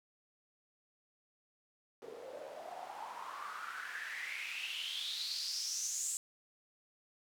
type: noise with band-pass filter sweep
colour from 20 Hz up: white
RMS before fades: -42 dBFS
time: 2.02-6.17 s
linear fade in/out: 0 ms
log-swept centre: 430 to 7800 Hz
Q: 6.9
effects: none

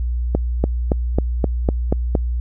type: accelerating click train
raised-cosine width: 2 ms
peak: -3 dBFS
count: 8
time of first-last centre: 0.35-2.152 s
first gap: 290 ms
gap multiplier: 0.96
effects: added 60 Hz sine -18 dBFS peak until 2.4 s

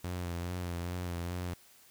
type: tone with vibrato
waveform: sawtooth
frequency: 87.9 Hz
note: F2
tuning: 12 cents sharp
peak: -31 dBFS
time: 0.04-1.54 s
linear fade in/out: 5 ms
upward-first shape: sine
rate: 2.4 Hz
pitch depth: 40 cents each way
effects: white hiss -60 dBFS RMS until 1.9 s

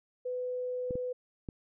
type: tone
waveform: sine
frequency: 500 Hz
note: B4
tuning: 21 cents sharp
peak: -32 dBFS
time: 0.25-1.13 s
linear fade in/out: 10 ms
type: clicks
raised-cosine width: 3 ms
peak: -25 dBFS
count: 3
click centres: 0.908 / 0.955 / 1.488 s
effects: none

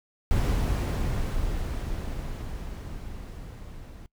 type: noise with level ramp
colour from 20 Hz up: brown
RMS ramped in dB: -23 to -43 dBFS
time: 0.31-4.06 s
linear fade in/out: 0 ms
effects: noise-tail reverb RT60 0.1 s tail -22 dB re dry

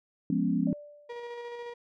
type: chord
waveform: sine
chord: C# dominant seventh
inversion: first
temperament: equal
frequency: 174.61 / 207.7 / 246.9 / 277.2 Hz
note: E#3 / G#3 / B3 / C#4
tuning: 0 / 0 / 0 / 0 cents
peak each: -30 dBFS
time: 0.3-0.73 s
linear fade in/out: 2 ms
type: tone with exponential decay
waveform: sine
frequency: 587.3 Hz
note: D5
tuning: in tune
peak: -37 dBFS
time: 0.67-1.55 s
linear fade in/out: 2 ms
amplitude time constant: 190 ms
type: tone with tremolo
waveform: 35% pulse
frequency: 476.6 Hz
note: A#4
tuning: 38 cents sharp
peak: -35 dBFS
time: 1.09-1.74 s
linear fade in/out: 10 ms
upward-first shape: square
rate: 14 Hz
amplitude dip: 25%
effects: low-pass 3000 Hz 12 dB/octave

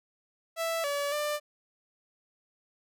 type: tone with pitch steps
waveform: sawtooth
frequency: 660 / 572 / 594 Hz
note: E5 / D5 / D5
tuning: +2 / -46 / +20 cents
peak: -25 dBFS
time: 0.56-1.4 s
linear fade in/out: 50 ms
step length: 280 ms
effects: none

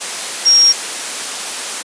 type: tone in noise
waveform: sine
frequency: 5588 Hz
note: F8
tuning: in tune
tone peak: -6 dBFS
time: 0.45-0.73 s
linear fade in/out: 20 ms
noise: white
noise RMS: -22 dBFS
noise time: 0-1.83 s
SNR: +13 dB
effects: high-pass 300 Hz 12 dB/octave + resampled to 22050 Hz

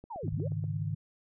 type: click train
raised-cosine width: 2 ms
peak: -34 dBFS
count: 6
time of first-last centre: 0.04-0.64 s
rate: 8.33 Hz
type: linear two-way sweep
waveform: sine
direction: down then up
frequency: 987.8 to 30.87 to 620 Hz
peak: -37 dBFS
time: 0.1-0.48 s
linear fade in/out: 10 ms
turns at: 0.33 s
type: chord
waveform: sine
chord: Ab suspended fourth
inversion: none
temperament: equal with one note detuned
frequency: 103.17 / 138.59 / 155.56 Hz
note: Ab2 / Db3 / Eb3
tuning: -11 / 0 / 0 cents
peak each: -34 / -38 / -34 dBFS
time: 0.23-0.95 s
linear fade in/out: 10 ms
effects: none

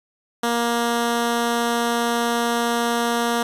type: tone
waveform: 10% pulse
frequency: 235.4 Hz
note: A#3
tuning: 17 cents sharp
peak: -11 dBFS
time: 0.43-3.43 s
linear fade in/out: 5 ms
effects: resampled to 32000 Hz + 8-bit

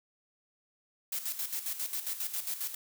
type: noise with tremolo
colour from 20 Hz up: blue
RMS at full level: -34 dBFS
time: 1.12-2.75 s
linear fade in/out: 5 ms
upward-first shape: square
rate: 7.4 Hz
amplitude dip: 65%
effects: none

